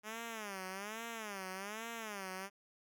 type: tone with vibrato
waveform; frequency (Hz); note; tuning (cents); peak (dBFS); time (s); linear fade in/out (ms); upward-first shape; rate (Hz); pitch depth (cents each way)
5% pulse; 208; G#3; +3; -31; 0.03-2.5; 50; sine; 1.2; 190
effects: none